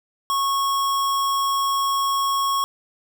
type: tone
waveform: square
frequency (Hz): 1100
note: C#6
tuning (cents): -14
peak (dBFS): -20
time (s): 0.3-2.64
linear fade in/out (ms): 0
effects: none